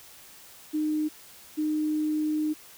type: tone pair in turn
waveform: sine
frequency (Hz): 306.1 / 306.1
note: D#4 / D#4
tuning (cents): -28 / -28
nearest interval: unison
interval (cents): 0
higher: neither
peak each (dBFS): -24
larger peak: neither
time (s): 0.73-1.09 / 1.57-2.54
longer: second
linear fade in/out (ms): 20
effects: white hiss -50 dBFS RMS until 2.77 s